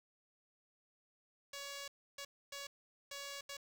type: tone bursts at uneven times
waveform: 5% pulse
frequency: 562 Hz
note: C#5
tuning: 24 cents sharp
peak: -33 dBFS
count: 5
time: 1.53-1.88 / 2.18-2.25 / 2.52-2.67 / 3.11-3.41 / 3.49-3.57 s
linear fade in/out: 5 ms
effects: resampled to 32000 Hz + 10-bit